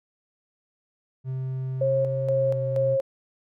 triangle tone with pitch glide, 130.81 to 127.16 Hz, C3 to C3, 0 to -49 cents, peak -25 dBFS, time 1.24-2.98 s, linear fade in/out 50 ms, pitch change -49 cents, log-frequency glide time 2.2-2.61 s
sine tone with tremolo, 540 Hz, C#5, 45 cents flat, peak -20 dBFS, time 1.81-3.01 s, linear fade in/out 5 ms, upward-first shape square, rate 2.1 Hz, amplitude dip 50%
effects none

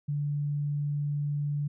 sine tone, 145.6 Hz, D3, 15 cents flat, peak -27 dBFS, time 0.08-1.68 s, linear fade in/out 10 ms, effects none

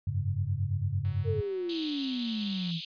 sine chord, F# suspended second, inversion none, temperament equal with one note detuned, 92.5 / 101.45 / 138.59 Hz, F#2 / G#2 / C#3, 0 / -40 / 0 cents, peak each -32 / -30 / -34 dBFS, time 0.07-1.41 s, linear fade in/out 5 ms
click train, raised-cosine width 0.3 ms, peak -38 dBFS, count 311, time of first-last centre 1.05-2.708 s, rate 187 Hz
sine exponential sweep, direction down, 466.5 to 160 Hz, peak -30 dBFS, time 1.24-2.81 s, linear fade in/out 50 ms
white band-pass noise, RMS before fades -40 dBFS, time 1.69-2.85 s, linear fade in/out 5 ms, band 2900 to 4200 Hz, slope 48 dB/octave
effects resampled to 11025 Hz

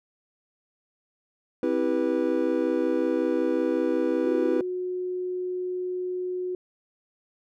triangle chord, C major seventh, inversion none, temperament just, 261.6 / 327 / 392.4 / 490.5 Hz, C4 / E4 / G4 / B4, 0 / -14 / +2 / -12 cents, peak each -27 / -24 / -28 / -25 dBFS, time 1.63-4.61 s, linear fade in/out 2 ms
sine tone, 364.1 Hz, F#4, 28 cents flat, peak -27 dBFS, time 4.25-6.55 s, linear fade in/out 2 ms
effects none

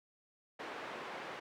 pink band-pass noise, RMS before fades -45 dBFS, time 0.59-1.4 s, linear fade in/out 10 ms, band 410 to 2200 Hz, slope 12 dB/octave, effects none

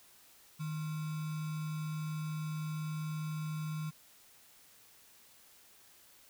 sine tone with sample-and-hold, 155.56 Hz, D#3, in tune, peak -35 dBFS, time 0.59-3.91 s, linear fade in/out 20 ms, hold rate 1225 Hz, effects white hiss -61 dBFS RMS until 6.29 s

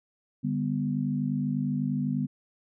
sine chord, G major, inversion second, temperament equal with one note detuned, 146.83 / 198.62 / 246.9 Hz, D3 / G3 / B3, 0 / +23 / 0 cents, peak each -30 / -31 / -29 dBFS, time 0.43-2.27 s, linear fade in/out 20 ms, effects none

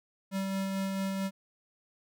square tone with tremolo, 193.5 Hz, G3, 22 cents flat, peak -30 dBFS, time 0.31-1.31 s, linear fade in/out 50 ms, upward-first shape sine, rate 4.5 Hz, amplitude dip 25%, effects none

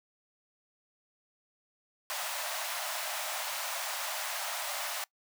pink high-pass noise, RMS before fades -36 dBFS, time 2.1-5.04 s, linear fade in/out 0 ms, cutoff 580 Hz, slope 96 dB/octave, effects noise-tail reverb RT60 0.1 s tail -23 dB re dry

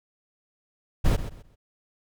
brown noise with echo, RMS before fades -18 dBFS, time 1.04-1.17 s, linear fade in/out 20 ms, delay 130 ms, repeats 3, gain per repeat -12 dB, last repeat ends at 1.56 s, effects none

